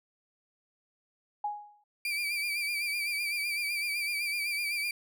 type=tone with exponential decay; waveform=sine; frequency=830.6 Hz; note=G#5; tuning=in tune; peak=-27 dBFS; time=1.44-1.84 s; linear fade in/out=5 ms; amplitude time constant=85 ms
type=tone with vibrato; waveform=35% pulse; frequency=2349 Hz; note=D7; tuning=in tune; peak=-28 dBFS; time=2.05-4.91 s; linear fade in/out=2 ms; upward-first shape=sine; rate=7.9 Hz; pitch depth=54 cents each way
effects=none